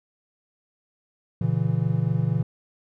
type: chord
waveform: triangle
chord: A# diminished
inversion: none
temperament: equal with one note detuned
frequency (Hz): 116.54 / 140.61 / 164.81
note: A#2 / C#3 / E3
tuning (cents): 0 / +25 / 0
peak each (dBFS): -23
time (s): 1.41-2.43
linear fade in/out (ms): 5
effects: none